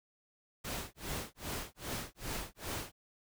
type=noise with tremolo; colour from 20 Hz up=pink; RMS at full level=-38 dBFS; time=0.64-2.92 s; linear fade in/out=10 ms; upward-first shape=sine; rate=2.5 Hz; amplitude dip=100%; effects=none